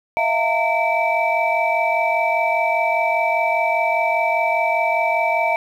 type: tone cluster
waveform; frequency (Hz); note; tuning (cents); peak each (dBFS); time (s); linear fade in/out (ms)
sine; 649 / 694 / 911 / 2310; E5 / F5 / A#5 / D7; -27 / -11 / -40 / -29; -21; 0.17-5.56; 0
effects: tanh soft clip ceiling -7 dBFS + 8-bit